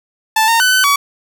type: tone with pitch steps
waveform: sawtooth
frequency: 880 / 917 / 1505 / 1516 / 1134 Hz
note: A5 / A#5 / F#6 / F#6 / C#6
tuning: 0 / -29 / +29 / +42 / +39 cents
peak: -6 dBFS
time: 0.36-0.96 s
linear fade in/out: 5 ms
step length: 120 ms
effects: 8-bit